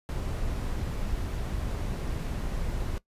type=noise; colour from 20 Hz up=brown; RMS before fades=-31 dBFS; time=0.09-2.98 s; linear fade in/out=0 ms; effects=noise-tail reverb RT60 0.1 s tail -19 dB re dry + resampled to 32000 Hz